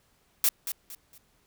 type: noise with echo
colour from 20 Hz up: blue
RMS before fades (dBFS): -22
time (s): 0.44-0.49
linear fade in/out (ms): 2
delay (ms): 230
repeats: 3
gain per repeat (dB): -10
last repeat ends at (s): 1.18
effects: pink hiss -67 dBFS RMS until 1.46 s